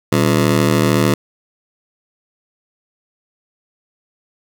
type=ring-modulated tone; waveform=20% pulse; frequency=155.56 Hz; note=D#3; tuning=in tune; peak=-4 dBFS; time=0.12-1.14 s; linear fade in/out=2 ms; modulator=36.7 Hz; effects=none